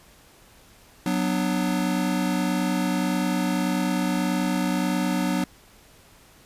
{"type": "chord", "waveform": "square", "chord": "B minor", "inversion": "second", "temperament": "just", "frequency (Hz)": [185.21, 246.9, 296.3], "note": ["F#3", "B3", "D4"], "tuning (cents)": [2, 0, 15], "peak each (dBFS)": [-26, -28, -28], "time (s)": [1.06, 5.44], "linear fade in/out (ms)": 2, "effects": ["pink hiss -53 dBFS RMS until 6.45 s", "resampled to 32000 Hz"]}